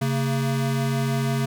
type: tone pair together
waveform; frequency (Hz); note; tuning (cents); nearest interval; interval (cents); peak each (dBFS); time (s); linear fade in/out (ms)
square; 135.75 / 228.3; C#3 / A#3; -36 / -36; major sixth; 900; -23 / -28; 0.01-1.46; 10
effects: none